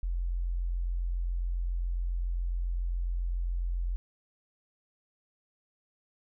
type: tone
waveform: sine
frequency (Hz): 43.65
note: F1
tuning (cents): 0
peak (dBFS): -28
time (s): 0.03-3.96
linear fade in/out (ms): 0
effects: none